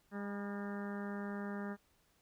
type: harmonic tone with a mistuned harmonic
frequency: 202.4 Hz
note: G#3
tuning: 44 cents flat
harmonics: 1 / 2 / 3 / 4 / 5 / 6 / 7 / 8 / 9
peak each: -40 / -47 / -51 / -53 / -55 / -53 / -54 / -53 / -55 dBFS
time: 0.11-1.77 s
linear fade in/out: 50 ms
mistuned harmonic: 5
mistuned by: -59 cents
effects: pink hiss -73 dBFS RMS until 2.21 s